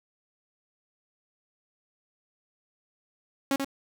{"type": "tone with echo", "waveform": "sawtooth", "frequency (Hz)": 274.1, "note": "C#4", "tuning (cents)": -19, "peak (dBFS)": -19, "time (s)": [3.51, 3.56], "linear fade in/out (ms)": 2, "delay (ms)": 86, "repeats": 1, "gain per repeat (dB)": -5, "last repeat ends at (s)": 3.646, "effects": ["9-bit"]}